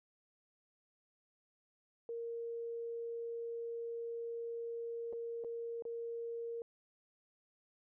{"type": "tone with dropouts", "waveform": "sine", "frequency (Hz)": 465.2, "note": "A#4", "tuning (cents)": -4, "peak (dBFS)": -39, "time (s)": [2.09, 6.62], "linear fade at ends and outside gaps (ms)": 1, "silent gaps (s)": [[5.127, 5.132], [5.439, 5.446], [5.823, 5.852]], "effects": []}